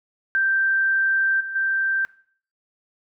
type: tone with level steps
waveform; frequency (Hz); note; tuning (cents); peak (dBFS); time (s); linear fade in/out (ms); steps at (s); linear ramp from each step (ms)
sine; 1568; G6; 0; -17 / -28 / -19; 0.35-2.05; 0; 1.4 / 1.55; 10
effects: noise-tail reverb RT60 0.5 s tail -20 dB re dry